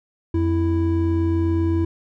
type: tone pair together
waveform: triangle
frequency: 87.41 / 330 Hz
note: F2 / E4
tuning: +2 / +2 cents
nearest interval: octave + major seventh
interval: 2300 cents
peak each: -18 dBFS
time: 0.34-1.85 s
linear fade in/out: 5 ms
effects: none